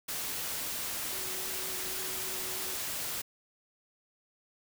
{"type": "tone in noise", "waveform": "sine", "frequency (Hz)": 374.2, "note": "F#4", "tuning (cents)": 20, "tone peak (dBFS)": -47, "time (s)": [1.12, 2.76], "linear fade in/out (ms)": 10, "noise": "white", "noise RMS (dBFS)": -36, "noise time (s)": [0.08, 3.22], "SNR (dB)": -14, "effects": []}